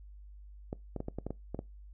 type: clicks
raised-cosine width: 2 ms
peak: -23 dBFS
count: 9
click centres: 0.729 / 0.963 / 1.004 / 1.084 / 1.186 / 1.266 / 1.306 / 1.546 / 1.591 s
effects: noise-tail reverb RT60 0.2 s tail -22 dB re dry + added 50 Hz sine -48 dBFS peak until 1.93 s